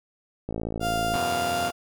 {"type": "click train", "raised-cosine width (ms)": 2, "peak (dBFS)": -17, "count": 38, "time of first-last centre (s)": [0.49, 1.155], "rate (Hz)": 55.6}
{"type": "tone", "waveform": "35% pulse", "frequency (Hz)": 698.5, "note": "F5", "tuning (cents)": 0, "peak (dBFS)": -23, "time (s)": [0.8, 1.72], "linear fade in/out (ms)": 50}
{"type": "chord", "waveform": "5% pulse", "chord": "E suspended second", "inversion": "none", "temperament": "equal", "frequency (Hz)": [82.41, 92.5, 123.47], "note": ["E2", "F#2", "B2"], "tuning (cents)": [0, 0, 0], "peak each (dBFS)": -23, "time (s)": [1.13, 1.71], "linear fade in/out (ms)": 10}
{"effects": []}